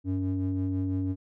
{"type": "ring-modulated tone", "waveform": "triangle", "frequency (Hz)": 92.5, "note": "F#2", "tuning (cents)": 0, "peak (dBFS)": -21, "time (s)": [0.04, 1.16], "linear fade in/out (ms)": 50, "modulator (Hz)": 188, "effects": []}